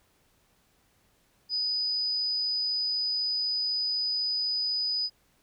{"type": "tone", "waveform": "sine", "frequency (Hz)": 4978, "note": "D#8", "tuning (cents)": 0, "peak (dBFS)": -26, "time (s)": [1.49, 5.1], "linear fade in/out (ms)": 50, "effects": ["pink hiss -67 dBFS RMS until 5.42 s"]}